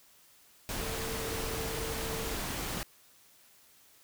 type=tone in noise; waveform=sine; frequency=449.1 Hz; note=A4; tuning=35 cents sharp; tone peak=-40 dBFS; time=0.81-2.34 s; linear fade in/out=0 ms; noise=pink; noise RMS=-36 dBFS; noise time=0.69-2.83 s; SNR=-7 dB; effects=white hiss -61 dBFS RMS until 4.03 s